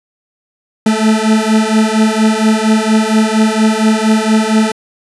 40% pulse beating tone pair, 216.3 / 220.6 Hz, A3 / A3, -29 / +5 cents, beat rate 4.3 Hz, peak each -11 dBFS, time 0.86-4.72 s, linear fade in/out 5 ms, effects resampled to 24000 Hz

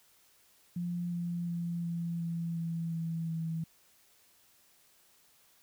sine tone with pitch steps, 174.61 / 172.9 / 171.21 / 169.54 / 167.88 / 166.24 / 164.62 / 163.01 Hz, F3 / F3 / F3 / E3 / E3 / E3 / E3 / E3, 0 / -17 / -34 / +49 / +32 / +15 / -2 / -19 cents, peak -32 dBFS, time 0.76-3.64 s, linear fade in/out 5 ms, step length 360 ms, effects white hiss -65 dBFS RMS until 5.62 s

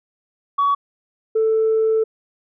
sine tone pair in turn, 1129 / 441.9 Hz, C#6 / A4, +31 / +7 cents, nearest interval octave + major third, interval 1624 cents, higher first, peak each -13 dBFS, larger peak neither, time 0.58-0.75 / 1.35-2.04 s, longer second, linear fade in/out 10 ms, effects tanh soft clip ceiling -11 dBFS

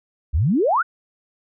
sine exponential sweep, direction up, 61.74 to 1568 Hz, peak -15 dBFS, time 0.33-0.83 s, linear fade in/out 20 ms, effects none

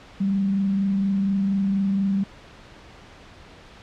sine tone with frequency modulation, 196 Hz, G3, in tune, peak -19 dBFS, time 0.2-2.24 s, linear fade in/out 10 ms, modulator 24.2 Hz, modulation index 0.21, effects pink hiss -46 dBFS RMS until 3.82 s + low-pass 4000 Hz 12 dB/octave

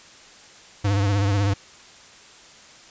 square tone with vibrato, 100.2 Hz, G2, 38 cents sharp, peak -19 dBFS, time 0.84-1.54 s, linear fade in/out 10 ms, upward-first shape triangle, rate 16 Hz, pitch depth 72 cents each way, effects white hiss -47 dBFS RMS until 2.9 s + resampled to 16000 Hz

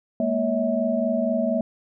sine tone cluster, 211.1 / 235.3 / 566 / 646 Hz, G#3 / A#3 / C#5 / E5, +29 / +16 / +36 / -35 cents, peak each -28 / -24 / -29 / -24 dBFS, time 0.2-1.61 s, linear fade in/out 2 ms, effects none

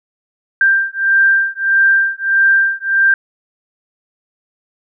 sine beating tone pair, 1580 / 1581.6 Hz, G6 / G6, +13 / +15 cents, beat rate 1.6 Hz, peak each -13 dBFS, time 0.61-3.14 s, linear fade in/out 2 ms, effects none

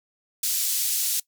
white band-pass noise, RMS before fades -25 dBFS, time 0.43-1.2 s, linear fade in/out 5 ms, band 4400 to 16000 Hz, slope 12 dB/octave, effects noise-tail reverb RT60 0.1 s tail -20 dB re dry

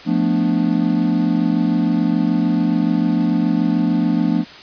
triangle chord, B half-diminished seventh, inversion second, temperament equal, 174.61 / 220 / 246.9 / 293.7 Hz, F3 / A3 / B3 / D4, 0 / 0 / 0 / 0 cents, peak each -18 dBFS, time 0.05-4.45 s, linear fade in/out 50 ms, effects white hiss -38 dBFS RMS until 4.62 s + resampled to 11025 Hz

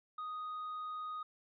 sine tone with tanh clipping, 1244.5 Hz, D#6, in tune, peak -40 dBFS, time 0.18-1.23 s, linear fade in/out 5 ms, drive 2 dB, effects resampled to 11025 Hz

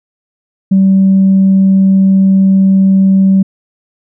sine tone, 192.4 Hz, G3, 32 cents flat, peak -3 dBFS, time 0.71-3.43 s, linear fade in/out 10 ms, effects tanh soft clip ceiling -1 dBFS

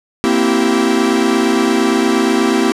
45% pulse chord, C dominant seventh, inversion third, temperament equal with one note detuned, 233.1 / 261.6 / 329.6 / 387.3 Hz, Bb3 / C4 / E4 / G4, 0 / 0 / 0 / -21 cents, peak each -17 dBFS, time 0.24-2.72 s, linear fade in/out 0 ms, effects low-pass 9000 Hz 12 dB/octave

